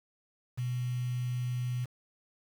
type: tone with quantisation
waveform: sine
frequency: 124.1 Hz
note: B2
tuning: 9 cents sharp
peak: -30 dBFS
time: 0.57-1.86 s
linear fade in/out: 20 ms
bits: 8
effects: none